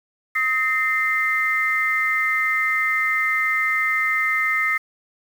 sine tone cluster, 1270 / 1823 / 2083 Hz, D#6 / A#6 / C7, +35 / -39 / -8 cents, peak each -25 / -24 / -20 dBFS, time 0.35-4.78 s, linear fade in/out 10 ms, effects 7-bit

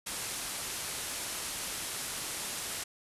white low-pass noise, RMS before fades -38 dBFS, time 0.06-2.84 s, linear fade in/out 10 ms, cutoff 12000 Hz, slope 48 dB/octave, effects resampled to 32000 Hz

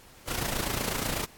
pink noise with amplitude modulation, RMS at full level -28 dBFS, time 0.27-1.26 s, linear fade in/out 20 ms, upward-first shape sine, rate 28.1 Hz, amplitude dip 65%, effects pink hiss -53 dBFS RMS until 1.37 s + AAC 64 kbps

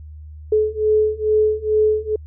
sine beating tone pair, 428.1 / 430.4 Hz, A4 / A4, -47 / -38 cents, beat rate 2.3 Hz, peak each -18 / -17 dBFS, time 0.52-2.16 s, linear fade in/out 5 ms, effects added 76 Hz sine -34 dBFS peak until 2.26 s

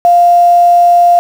sine tone with quantisation, 698.5 Hz, F5, in tune, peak -3 dBFS, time 0.05-1.19 s, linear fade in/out 0 ms, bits 5, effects none

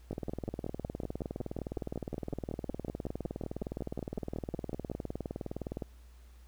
two click trains, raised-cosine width 2 ms, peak -23 / -23 dBFS, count 27 / 112, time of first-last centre 0.11-4.916 / 0.13-5.822 s, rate 5.41 / 19.5 Hz, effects added 60 Hz sine -52 dBFS peak until 6.47 s + pink hiss -66 dBFS RMS until 6.47 s

